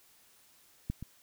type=clicks; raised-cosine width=5 ms; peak=-20 / -28 dBFS; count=2; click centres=0.9 / 1.026 s; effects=white hiss -63 dBFS RMS until 1.22 s